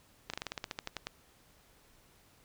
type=slowing click train; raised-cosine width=0.2 ms; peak=-19 dBFS; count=13; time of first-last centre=0.3-1.07 s; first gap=36 ms; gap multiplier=1.1; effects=pink hiss -64 dBFS RMS until 2.44 s